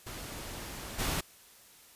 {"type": "noise with level steps", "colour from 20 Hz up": "pink", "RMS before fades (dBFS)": [-42, -32], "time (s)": [0.06, 1.21], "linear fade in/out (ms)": 10, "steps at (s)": 0.98, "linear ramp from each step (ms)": 20, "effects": ["white hiss -57 dBFS RMS until 1.95 s", "resampled to 32000 Hz"]}